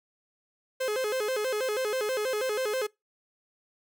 45% pulse tone with vibrato, 469 Hz, A#4, 11 cents sharp, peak -27 dBFS, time 0.8-2.87 s, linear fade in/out 10 ms, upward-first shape square, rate 6.2 Hz, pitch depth 180 cents each way, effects noise-tail reverb RT60 0.2 s tail -24 dB re dry

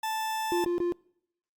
40% pulse tone, 880 Hz, A5, in tune, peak -28 dBFS, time 0.03-0.65 s, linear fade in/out 5 ms
triangle tone bursts, 349.2 Hz, F4, in tune, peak -23 dBFS, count 3, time 0.52-0.922 s, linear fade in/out 0 ms, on 120 ms, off 21 ms
effects noise-tail reverb RT60 0.7 s tail -24 dB re dry + Opus 48 kbps

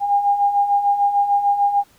sine beating tone pair, 804 / 810.7 Hz, G5 / G#5, +44 / -42 cents, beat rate 6.7 Hz, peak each -22 / -15 dBFS, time 0-1.84 s, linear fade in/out 50 ms, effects pink hiss -54 dBFS RMS until 1.98 s

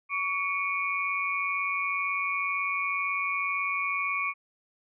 sine tone cluster, 1128 / 2226 / 2408 Hz, C#6 / C#7 / D7, +30 / +7 / +43 cents, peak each -31 dBFS, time 0.09-4.34 s, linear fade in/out 50 ms, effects none

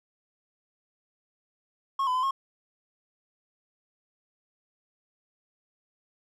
triangle tone with pitch steps, 1089 / 1008 / 1021 / 1082 Hz, C#6 / B5 / C6 / C#6, -31 / +35 / -43 / -42 cents, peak -22 dBFS, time 1.99-2.31 s, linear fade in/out 5 ms, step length 80 ms, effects none

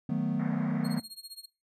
triangle chord, B dominant seventh, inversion first, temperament equal, 155.56 / 185 / 220 / 246.9 Hz, D#3 / F#3 / A3 / B3, 0 / 0 / 0 / 0 cents, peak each -31 dBFS, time 0.09-1 s, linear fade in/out 5 ms
pink band-pass noise, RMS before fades -45 dBFS, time 0.39-1 s, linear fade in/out 10 ms, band 440 to 2200 Hz, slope 96 dB/octave
sawtooth tone with tremolo, 4267 Hz, C8, 33 cents sharp, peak -37 dBFS, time 0.84-1.46 s, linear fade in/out 10 ms, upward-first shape sine, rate 15 Hz, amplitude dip 95%
effects noise-tail reverb RT60 0.3 s tail -23 dB re dry + resampled to 32000 Hz

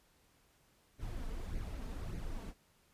brown noise with flanger, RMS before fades -41 dBFS, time 0.98-2.54 s, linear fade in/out 50 ms, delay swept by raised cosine 0.45 to 4.55 ms, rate 1.7 Hz, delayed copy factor +0.6, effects pink hiss -70 dBFS RMS until 2.93 s + resampled to 32000 Hz

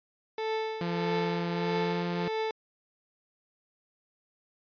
30% pulse tone with tremolo, 440 Hz, A4, in tune, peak -25 dBFS, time 0.38-2.51 s, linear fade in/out 2 ms, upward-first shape triangle, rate 1.6 Hz, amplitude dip 75%
sawtooth tone with pitch glide, 171.9 to 174.1 Hz, F3 to F3, -27 to -5 cents, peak -26 dBFS, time 0.81-2.28 s, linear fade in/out 2 ms, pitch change +22 cents, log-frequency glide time 1.49-2.02 s
effects resampled to 11025 Hz

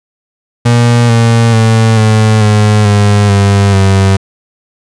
35% pulse tone with pitch steps, 119 / 115.55 / 112.19 / 108.93 / 105.77 / 102.7 / 99.72 / 96.83 Hz, A#2 / A#2 / A2 / A2 / G#2 / G#2 / G2 / G2, +36 / -15 / +34 / -17 / +32 / -19 / +30 / -21 cents, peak -3 dBFS, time 0.65-4.17 s, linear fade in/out 10 ms, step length 440 ms, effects resampled to 22050 Hz

